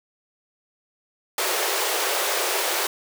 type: high-pass noise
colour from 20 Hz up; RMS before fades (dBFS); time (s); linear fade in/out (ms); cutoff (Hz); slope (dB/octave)
pink; -24; 1.38-2.87; 2; 350; 96
effects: none